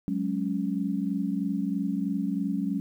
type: chord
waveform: sine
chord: F# suspended second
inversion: none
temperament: just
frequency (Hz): 185 / 208.1 / 277.5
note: F#3 / G#3 / C#4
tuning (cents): 0 / +4 / +2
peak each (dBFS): -30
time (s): 0.08-2.8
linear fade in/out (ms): 0
effects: 10-bit